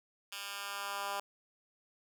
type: tone with high-pass filter sweep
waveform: 10% pulse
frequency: 200 Hz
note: G3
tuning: 35 cents sharp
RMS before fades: -40 dBFS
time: 0.32-1.2 s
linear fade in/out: 2 ms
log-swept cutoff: 2300 to 800 Hz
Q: 1.2
effects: none